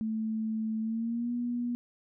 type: tone with pitch glide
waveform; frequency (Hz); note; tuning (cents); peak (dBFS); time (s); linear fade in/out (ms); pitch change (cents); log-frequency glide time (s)
sine; 220 to 241.3; A3 to B3; 0 to -40; -29; 0.01-1.75; 0; +160; 0.81-1.32
effects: none